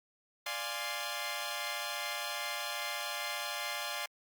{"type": "chord", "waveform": "10% pulse", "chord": "D half-diminished seventh", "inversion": "none", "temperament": "equal", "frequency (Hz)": [587.3, 698.5, 830.6, 1046.5], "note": ["D5", "F5", "Ab5", "C6"], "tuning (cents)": [0, 0, 0, 0], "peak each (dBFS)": -33, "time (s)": [0.46, 4.06], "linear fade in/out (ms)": 5, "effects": ["Opus 48 kbps"]}